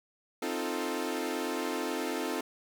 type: chord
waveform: sawtooth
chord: F dominant seventh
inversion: second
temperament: equal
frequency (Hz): 261.6 / 311.1 / 349.2 / 440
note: C4 / Eb4 / F4 / A4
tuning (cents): 0 / 0 / 0 / 0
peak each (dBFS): -33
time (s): 0.42-2.41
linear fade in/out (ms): 5
effects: none